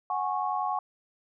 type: chord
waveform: sine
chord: F# suspended second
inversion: none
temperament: equal with one note detuned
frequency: 740 / 830.6 / 1099.8 Hz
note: F#5 / G#5 / C#6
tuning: 0 / 0 / -14 cents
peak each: -31 dBFS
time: 0.1-0.79 s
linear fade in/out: 2 ms
effects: none